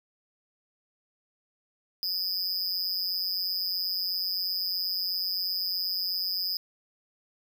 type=tone with amplitude modulation; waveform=square; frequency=4984 Hz; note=D#8; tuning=2 cents sharp; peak=-24 dBFS; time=2.03-6.57 s; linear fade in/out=0 ms; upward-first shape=sine; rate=183 Hz; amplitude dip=100%; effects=none